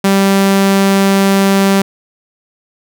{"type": "tone", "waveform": "sawtooth", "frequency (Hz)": 195.7, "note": "G3", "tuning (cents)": -3, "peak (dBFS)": -4, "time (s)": [0.04, 1.82], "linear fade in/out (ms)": 5, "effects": []}